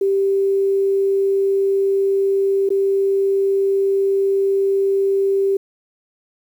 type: tone with dropouts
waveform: sine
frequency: 392 Hz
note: G4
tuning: in tune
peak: -14 dBFS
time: 0.01-5.57 s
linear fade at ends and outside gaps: 5 ms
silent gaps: 2.691-2.703 s
effects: 8-bit